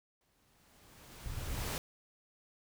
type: noise with exponential growth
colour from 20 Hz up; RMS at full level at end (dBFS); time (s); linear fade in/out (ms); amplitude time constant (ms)
pink; -37; 0.21-1.78; 1; 340
type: low-pass noise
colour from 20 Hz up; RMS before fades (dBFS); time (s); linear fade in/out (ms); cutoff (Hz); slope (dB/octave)
pink; -40; 1.26-1.69; 0; 140; 96
effects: none